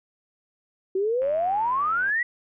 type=exponential sweep; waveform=sine; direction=up; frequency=370 to 1975.5 Hz; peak=-21 dBFS; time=0.95-2.23 s; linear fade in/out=5 ms
type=click train; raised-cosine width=0.5 ms; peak=-29 dBFS; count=83; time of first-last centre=1.22-2.095 s; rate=93.7 Hz
effects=none